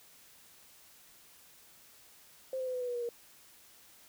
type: tone with pitch steps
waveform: sine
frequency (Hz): 523.3 / 515.8 / 508.4 / 501.1 / 493.9 / 486.8 / 479.9 / 473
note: C5 / C5 / C5 / B4 / B4 / B4 / B4 / A#4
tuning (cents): 0 / -25 / -50 / +25 / 0 / -25 / -50 / +25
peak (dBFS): -33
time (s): 2.53-3.09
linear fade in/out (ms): 2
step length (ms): 70
effects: white hiss -59 dBFS RMS until 4.08 s